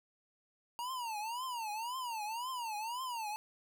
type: tone with vibrato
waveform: square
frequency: 932.3 Hz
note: A#5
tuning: in tune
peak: -38 dBFS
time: 0.79-3.36 s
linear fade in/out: 0 ms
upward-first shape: triangle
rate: 1.9 Hz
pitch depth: 220 cents each way
effects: none